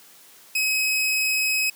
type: tone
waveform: sawtooth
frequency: 2546 Hz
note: D#7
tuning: 39 cents sharp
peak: -17 dBFS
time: 0.55-1.7 s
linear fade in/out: 5 ms
effects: white hiss -50 dBFS RMS until 1.75 s + high-pass 150 Hz 12 dB/octave